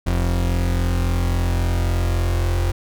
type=tone pair together; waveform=40% pulse; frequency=43.69 / 87.31 Hz; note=F1 / F2; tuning=+1 / 0 cents; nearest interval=octave; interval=1199 cents; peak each=-19 / -21 dBFS; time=0.06-2.72 s; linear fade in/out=10 ms; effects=none